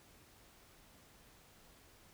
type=silence; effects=pink hiss -63 dBFS RMS until 2.13 s